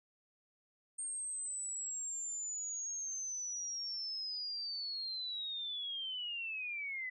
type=linear sweep; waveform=sine; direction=down; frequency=8630 to 1987 Hz; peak=-38 dBFS; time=0.98-7.1 s; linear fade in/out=10 ms; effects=none